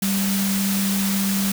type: tone in noise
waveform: sine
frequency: 196 Hz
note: G3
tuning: in tune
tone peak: -20 dBFS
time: 0.02-1.52 s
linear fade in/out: 5 ms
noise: white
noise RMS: -26 dBFS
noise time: 0.02-1.52 s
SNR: +3 dB
effects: none